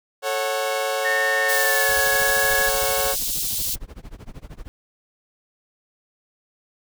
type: chord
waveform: sawtooth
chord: F# minor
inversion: first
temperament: equal with one note detuned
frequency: 440 / 549.3 / 740 Hz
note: A4 / C#5 / F#5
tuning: 0 / -16 / 0 cents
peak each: -25 / -20 / -24 dBFS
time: 0.22-3.16 s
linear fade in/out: 50 ms
type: tone with pitch glide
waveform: sine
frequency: 1820 to 1678.6 Hz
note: A#6 to G#6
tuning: -42 to +18 cents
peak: -20 dBFS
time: 1.04-2.7 s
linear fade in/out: 20 ms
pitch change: -140 cents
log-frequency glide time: 1.48-1.99 s
type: high-pass noise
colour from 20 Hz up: white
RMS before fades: -25 dBFS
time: 1.48-3.76 s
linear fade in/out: 20 ms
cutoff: 3400 Hz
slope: 24 dB/octave
type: noise with tremolo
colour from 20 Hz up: brown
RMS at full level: -34 dBFS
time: 1.89-4.68 s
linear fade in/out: 0 ms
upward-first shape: sine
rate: 13 Hz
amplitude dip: 95%
effects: none